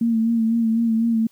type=tone with vibrato; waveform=sine; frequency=227.7 Hz; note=A#3; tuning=40 cents flat; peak=-16 dBFS; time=0.01-1.27 s; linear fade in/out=5 ms; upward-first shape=sine; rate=4 Hz; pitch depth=39 cents each way; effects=white hiss -59 dBFS RMS until 1.31 s